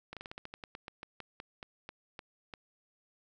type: slowing click train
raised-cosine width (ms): 0.3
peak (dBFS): -27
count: 18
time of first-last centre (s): 0.13-2.538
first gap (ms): 37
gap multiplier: 1.15
effects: none